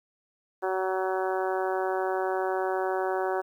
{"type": "harmonic tone", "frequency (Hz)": 188.1, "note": "F#3", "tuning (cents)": 29, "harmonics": [2, 3, 4, 5, 6, 7, 8, 9], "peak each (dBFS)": [-29, -33, -31, -36, -39, -42, -38, -44], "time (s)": [0.62, 3.42], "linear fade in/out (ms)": 20, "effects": ["10-bit"]}